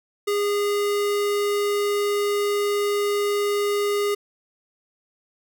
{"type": "tone", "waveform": "square", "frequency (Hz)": 409.3, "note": "G#4", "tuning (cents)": -25, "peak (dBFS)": -21, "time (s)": [0.27, 4.15], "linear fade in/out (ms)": 10, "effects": []}